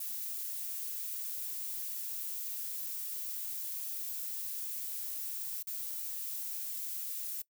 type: noise with dropouts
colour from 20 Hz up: violet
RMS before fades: -39 dBFS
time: 0-7.42 s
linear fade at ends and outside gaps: 5 ms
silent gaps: 5.627-5.67 s
effects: noise-tail reverb RT60 0.1 s tail -21 dB re dry